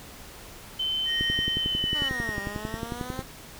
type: tone with pitch glide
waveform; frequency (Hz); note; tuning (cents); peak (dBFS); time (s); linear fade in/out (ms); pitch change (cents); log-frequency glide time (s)
sine; 3073 to 2992; G7 to F#7; -35 to +19; -25; 0.79-2.09; 10; -46; 1.59-1.91
type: tone with tremolo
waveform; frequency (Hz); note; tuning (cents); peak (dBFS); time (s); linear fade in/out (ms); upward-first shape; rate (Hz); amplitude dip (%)
triangle; 1864.7; A#6; 0; -27; 1.05-2.8; 50; sine; 1.1; 85
type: click train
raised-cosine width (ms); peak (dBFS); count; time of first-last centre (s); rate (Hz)
3; -18; 23; 1.21-3.192; 11.1
type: exponential two-way sweep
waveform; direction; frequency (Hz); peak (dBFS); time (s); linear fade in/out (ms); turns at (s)
10% pulse; down then up; 307 to 197.2 to 265.1; -28; 1.94-3.23; 20; 2.4
effects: pink hiss -45 dBFS RMS until 3.59 s